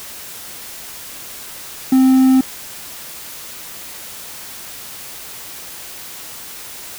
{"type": "tone with quantisation", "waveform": "triangle", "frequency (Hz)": 261.6, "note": "C4", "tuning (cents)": 0, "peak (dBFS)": -6, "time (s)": [1.92, 2.41], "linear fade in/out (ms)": 5, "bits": 6, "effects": ["white hiss -33 dBFS RMS until 6.98 s"]}